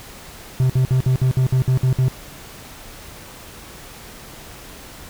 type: tone bursts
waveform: triangle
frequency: 129.3 Hz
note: C3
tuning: 20 cents flat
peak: -11 dBFS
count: 10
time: 0.6-2.082 s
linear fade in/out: 0 ms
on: 96 ms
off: 58 ms
effects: pink hiss -39 dBFS RMS until 5.09 s